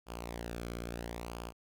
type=tone with flanger; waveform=sawtooth; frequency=58.5 Hz; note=A#1; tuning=7 cents sharp; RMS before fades=-42 dBFS; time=0.06-1.53 s; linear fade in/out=50 ms; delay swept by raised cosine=0.51 to 1.1 ms; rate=0.74 Hz; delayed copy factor=-0.65; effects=none